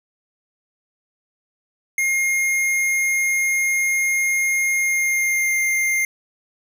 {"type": "tone with pitch glide", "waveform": "square", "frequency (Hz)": [2134, 2108], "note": ["C7", "C7"], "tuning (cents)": [34, 12], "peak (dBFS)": -18, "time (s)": [1.98, 6.05], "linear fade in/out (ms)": 2, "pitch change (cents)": -22, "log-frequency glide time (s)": [4.77, 5.57], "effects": []}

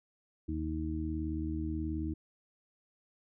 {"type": "harmonic tone", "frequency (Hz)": 78.6, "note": "D#2", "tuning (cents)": 18, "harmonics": [1, 2, 3, 4], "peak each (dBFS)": [-36, -43, -42, -36], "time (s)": [0.48, 2.14], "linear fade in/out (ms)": 10, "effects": []}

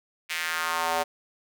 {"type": "tone with high-pass filter sweep", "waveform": "square", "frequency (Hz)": 82.9, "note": "E2", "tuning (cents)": 10, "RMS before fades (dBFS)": -28, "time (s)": [0.29, 1.04], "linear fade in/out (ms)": 20, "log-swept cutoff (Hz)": [2300, 640], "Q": 2.2, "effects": []}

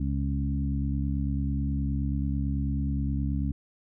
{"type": "harmonic tone with a mistuned harmonic", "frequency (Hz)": 69.3, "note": "C#2", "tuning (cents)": 0, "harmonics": [1, 2, 3, 4], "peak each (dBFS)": [-28, -31, -33, -34], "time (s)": [0, 3.52], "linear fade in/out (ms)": 5, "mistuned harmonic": 1, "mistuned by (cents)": 22, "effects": []}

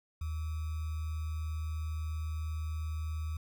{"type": "tone with sample-and-hold", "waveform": "sine", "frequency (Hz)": 78.5, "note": "D#2", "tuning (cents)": 16, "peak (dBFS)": -33, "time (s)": [0.21, 3.37], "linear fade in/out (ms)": 5, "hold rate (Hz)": 1225, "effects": []}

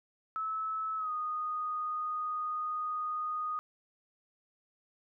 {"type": "tone with pitch glide", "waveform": "sine", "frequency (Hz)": [1300, 1237.7], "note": ["E6", "D#6"], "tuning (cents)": [-24, -9], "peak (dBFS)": -32, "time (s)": [0.36, 3.59], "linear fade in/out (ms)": 0, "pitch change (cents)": -85, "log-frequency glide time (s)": [0.97, 1.11], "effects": []}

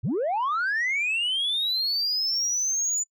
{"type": "linear sweep", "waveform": "sine", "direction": "up", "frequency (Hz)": [82.5, 7040], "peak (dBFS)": -21, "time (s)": [0.03, 3.04], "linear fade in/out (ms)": 20, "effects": ["noise-tail reverb RT60 0.1 s tail -26 dB re dry", "tanh soft clip ceiling -21 dBFS"]}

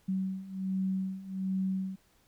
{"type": "beating tone pair", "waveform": "sine", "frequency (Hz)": [188.9, 190.2], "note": ["F#3", "F#3"], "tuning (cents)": [36, 48], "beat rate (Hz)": 1.3, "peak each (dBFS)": [-35, -32], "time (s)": [0.08, 1.96], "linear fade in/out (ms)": 10, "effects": ["pink hiss -67 dBFS RMS until 2.27 s"]}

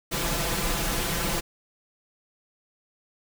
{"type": "noise with comb filter", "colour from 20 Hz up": "pink", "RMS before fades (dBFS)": -27, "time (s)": [0.11, 1.41], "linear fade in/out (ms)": 20, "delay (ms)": 5.9, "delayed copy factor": 0.85, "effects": []}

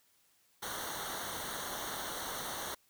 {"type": "noise with comb filter", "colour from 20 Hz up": "pink", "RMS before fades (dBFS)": -40, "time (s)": [0.62, 2.75], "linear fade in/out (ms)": 10, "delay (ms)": 0.4, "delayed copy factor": -0.85, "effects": ["white hiss -70 dBFS RMS until 2.89 s"]}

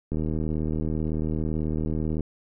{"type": "click train", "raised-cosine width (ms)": 3, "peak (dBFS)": -16, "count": 164, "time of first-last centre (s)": [0.12, 2.207], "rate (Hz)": 78.1, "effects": []}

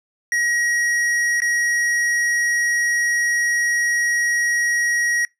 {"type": "tone with dropouts", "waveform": "square", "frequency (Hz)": 1900, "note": "A#6", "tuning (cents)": 33, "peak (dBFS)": -18, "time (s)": [0.32, 5.25], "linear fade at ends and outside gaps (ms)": 1, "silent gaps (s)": [1.403, 1.419], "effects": ["noise-tail reverb RT60 0.2 s tail -25 dB re dry", "low-pass 9000 Hz 12 dB/octave"]}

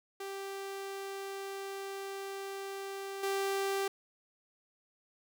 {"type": "tone with level steps", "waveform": "sawtooth", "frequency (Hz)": 392, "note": "G4", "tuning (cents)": 0, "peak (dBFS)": [-35, -27], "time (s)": [0.2, 3.88], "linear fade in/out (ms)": 5, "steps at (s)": 3.23, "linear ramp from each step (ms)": 5, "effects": []}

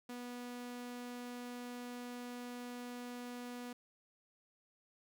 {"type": "tone", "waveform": "sawtooth", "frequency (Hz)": 244.5, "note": "B3", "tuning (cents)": -17, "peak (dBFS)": -40, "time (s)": [0.09, 3.73], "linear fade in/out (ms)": 5, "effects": []}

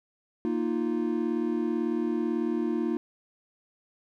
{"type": "chord", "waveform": "triangle", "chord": "Bb suspended fourth", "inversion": "none", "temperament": "equal", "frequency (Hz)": [233.1, 311.1, 349.2], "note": ["Bb3", "Eb4", "F4"], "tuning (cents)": [0, 0, 0], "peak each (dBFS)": -28, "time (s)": [0.45, 2.97], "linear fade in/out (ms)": 0, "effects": []}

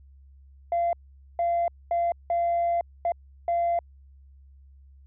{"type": "tone bursts at uneven times", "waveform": "sine", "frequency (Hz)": 687, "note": "F5", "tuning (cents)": -29, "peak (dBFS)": -20, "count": 6, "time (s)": [[0.72, 0.93], [1.39, 1.68], [1.91, 2.12], [2.3, 2.81], [3.05, 3.12], [3.48, 3.79]], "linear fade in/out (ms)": 2, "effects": ["tanh soft clip ceiling -19 dBFS", "added 68 Hz sine -49 dBFS peak until 5.06 s"]}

